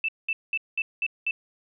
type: tone bursts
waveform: sine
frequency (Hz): 2648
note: E7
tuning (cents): +7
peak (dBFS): -23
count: 6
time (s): 0.04-1.31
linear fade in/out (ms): 2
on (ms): 45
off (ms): 200
effects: none